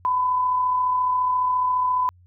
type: tone with amplitude modulation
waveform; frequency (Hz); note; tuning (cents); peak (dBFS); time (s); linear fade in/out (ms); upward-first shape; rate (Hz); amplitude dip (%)
sine; 1004; B5; +28; -17; 0.05-2.09; 0; sine; 34.5; 30
effects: added 89 Hz sine -50 dBFS peak until 2.26 s